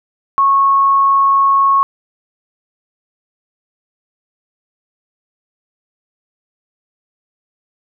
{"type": "tone", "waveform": "sine", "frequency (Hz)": 1099, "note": "C#6", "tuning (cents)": -15, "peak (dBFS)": -8, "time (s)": [0.38, 1.83], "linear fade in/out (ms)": 0, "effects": []}